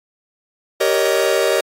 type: chord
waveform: 45% pulse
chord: Eb dominant seventh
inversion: first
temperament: just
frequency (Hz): 388.9 / 466.7 / 560 / 622.3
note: G4 / Bb4 / Db5 / Eb5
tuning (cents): -14 / +2 / +18 / 0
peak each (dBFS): -20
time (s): 0.8-1.61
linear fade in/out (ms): 10
effects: AAC 48 kbps